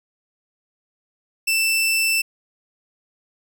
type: tone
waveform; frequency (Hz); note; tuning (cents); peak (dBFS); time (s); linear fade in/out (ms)
sawtooth; 2663; E7; +17; -14; 1.47-2.22; 10
effects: none